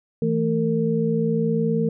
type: tone cluster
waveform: sine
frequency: 162.9 / 222.5 / 457.2 Hz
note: E3 / A3 / A#4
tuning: -20 / +20 / -34 cents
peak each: -23 dBFS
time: 0.22-1.89 s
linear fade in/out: 2 ms
effects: none